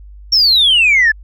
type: exponential sweep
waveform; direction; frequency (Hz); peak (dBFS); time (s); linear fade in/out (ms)
sine; down; 5588 to 1702; -6; 0.32-1.12; 10
effects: tanh soft clip ceiling -4 dBFS + added 50 Hz sine -33 dBFS peak until 1.23 s